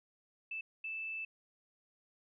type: tone bursts at uneven times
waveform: sine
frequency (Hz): 2637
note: E7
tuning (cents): 0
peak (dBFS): -38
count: 2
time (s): 0.51-0.61 / 0.84-1.25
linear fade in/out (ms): 5
effects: none